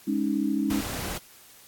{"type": "chord", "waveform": "sine", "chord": "Ab suspended fourth", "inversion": "none", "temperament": "equal", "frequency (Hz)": [207.7, 277.2, 311.1], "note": ["Ab3", "Db4", "Eb4"], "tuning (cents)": [0, 0, 0], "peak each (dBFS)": [-28, -27, -28], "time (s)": [0.07, 0.81], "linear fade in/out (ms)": 10}
{"type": "noise", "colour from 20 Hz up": "pink", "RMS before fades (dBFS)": -33, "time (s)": [0.7, 1.18], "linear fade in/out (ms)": 5}
{"effects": ["white hiss -52 dBFS RMS until 1.67 s", "AAC 64 kbps"]}